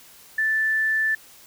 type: tone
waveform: sine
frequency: 1760 Hz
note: A6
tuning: in tune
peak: -19 dBFS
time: 0.38-1.15 s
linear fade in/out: 5 ms
effects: white hiss -49 dBFS RMS until 1.46 s